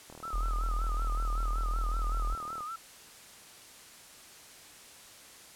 click train, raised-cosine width 1 ms, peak -33 dBFS, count 99, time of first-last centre 0.1-2.606 s, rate 39.1 Hz
sine tone with vibrato, 1276 Hz, D#6, 43 cents sharp, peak -36 dBFS, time 0.23-2.76 s, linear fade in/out 5 ms, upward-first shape sine, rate 5.3 Hz, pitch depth 100 cents each way
sine tone, 42 Hz, E1, 33 cents sharp, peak -28 dBFS, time 0.33-2.35 s, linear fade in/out 10 ms
effects white hiss -52 dBFS RMS until 5.55 s + low-pass 11000 Hz 12 dB/octave

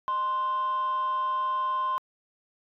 sine tone with frequency modulation, 1046.5 Hz, C6, in tune, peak -23 dBFS, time 0.08-1.98 s, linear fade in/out 0 ms, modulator 437 Hz, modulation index 0.2, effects tanh soft clip ceiling -23 dBFS

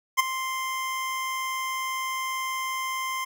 25% pulse tone with ADSR envelope, 1046.5 Hz, C6, in tune, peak -11 dBFS, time 0.17-3.25 s, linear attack 26 ms, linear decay 14 ms, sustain -13 dB, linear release 12 ms, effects none

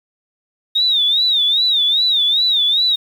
sine tone with vibrato, 3695 Hz, A#7, 16 cents flat, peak -12 dBFS, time 0.75-2.96 s, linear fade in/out 10 ms, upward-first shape sine, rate 2.5 Hz, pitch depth 130 cents each way, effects 7-bit

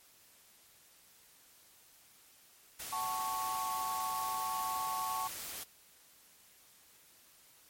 white noise, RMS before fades -43 dBFS, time 2.79-5.64 s, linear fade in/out 10 ms
sine chord, F# minor, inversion none, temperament equal with one note detuned, 749.5 / 880 / 1108.7 Hz, F#5 / A5 / C#6, +22 / 0 / 0 cents, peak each -42 / -39 / -36 dBFS, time 2.92-5.28 s, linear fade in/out 10 ms
effects white hiss -62 dBFS RMS until 7.69 s + MP3 64 kbps

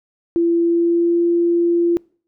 sine tone with pitch glide, 338.7 to 342.8 Hz, E4 to F4, +47 to -32 cents, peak -13 dBFS, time 0.36-1.97 s, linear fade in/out 0 ms, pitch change +21 cents, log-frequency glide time 0.61-1.23 s, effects noise-tail reverb RT60 0.5 s tail -26 dB re dry

